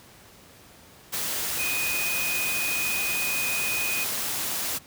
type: tone in noise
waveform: sine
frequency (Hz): 2489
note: D#7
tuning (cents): 0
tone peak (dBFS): -27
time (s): 1.58-4.05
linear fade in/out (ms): 20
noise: white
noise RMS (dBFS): -29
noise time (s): 1.12-4.79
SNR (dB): -1
effects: pink hiss -51 dBFS RMS until 4.86 s + high-pass 60 Hz 12 dB/octave